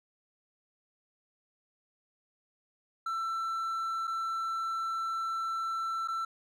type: tone with dropouts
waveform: triangle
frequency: 1337 Hz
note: E6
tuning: 24 cents sharp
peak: -29 dBFS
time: 3.06-6.25 s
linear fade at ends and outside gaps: 5 ms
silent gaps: 4.072-4.076 / 6.076-6.083 s
effects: none